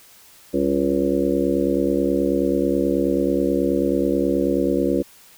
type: harmonic tone with a mistuned harmonic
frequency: 69.3 Hz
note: C#2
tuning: in tune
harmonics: 1 / 3 / 4 / 5 / 6 / 7 / 8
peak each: -34 / -26 / -22 / -22 / -32 / -24 / -27 dBFS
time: 0.53-5.03 s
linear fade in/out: 20 ms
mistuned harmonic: 3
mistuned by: -120 cents
effects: white hiss -49 dBFS RMS until 5.37 s